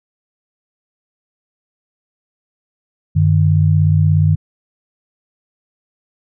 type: tone pair together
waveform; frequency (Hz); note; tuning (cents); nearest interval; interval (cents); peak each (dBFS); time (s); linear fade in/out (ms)
sine; 95.7 / 152.57; G2 / D#3; -41 / -34; minor sixth; 807; -12; 3.15-4.36; 20
effects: none